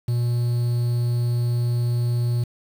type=tone with quantisation; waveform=triangle; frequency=120.2 Hz; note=B2; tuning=46 cents flat; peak=-17 dBFS; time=0.08-2.44 s; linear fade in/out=5 ms; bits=7; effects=none